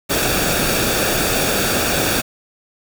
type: noise with comb filter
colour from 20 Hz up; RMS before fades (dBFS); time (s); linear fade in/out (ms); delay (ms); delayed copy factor
pink; -18; 0.09-2.22; 20; 0.98; -0.55
effects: none